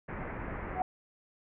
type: low-pass noise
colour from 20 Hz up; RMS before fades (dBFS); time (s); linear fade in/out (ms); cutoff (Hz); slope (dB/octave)
pink; -39; 0.08-0.82; 10; 2200; 48
type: tone with exponential growth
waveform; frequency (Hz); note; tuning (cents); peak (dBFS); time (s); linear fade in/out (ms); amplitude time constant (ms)
sine; 740; F#5; 0; -23; 0.7-0.82; 2; 26
effects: none